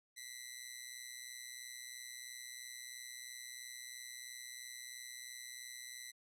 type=ring-modulated tone; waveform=10% pulse; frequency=2000 Hz; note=B6; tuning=21 cents sharp; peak=-35 dBFS; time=0.16-6.12 s; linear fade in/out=20 ms; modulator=61.5 Hz; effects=low-pass 12000 Hz 12 dB/octave